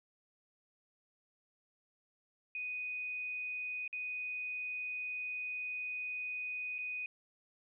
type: tone with dropouts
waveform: sine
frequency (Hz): 2489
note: D#7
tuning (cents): 0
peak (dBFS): -37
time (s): 2.55-7.06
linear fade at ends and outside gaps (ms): 2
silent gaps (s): 3.878-3.928 / 6.783-6.787
effects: none